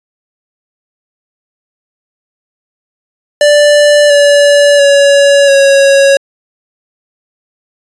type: tone with pitch steps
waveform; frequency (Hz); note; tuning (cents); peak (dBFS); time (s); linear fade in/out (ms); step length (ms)
square; 587.3 / 575.5 / 564 / 552.7; D5 / D5 / C#5 / C#5; 0 / -35 / +30 / -5; -4; 3.41-6.17; 2; 690
effects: resampled to 22050 Hz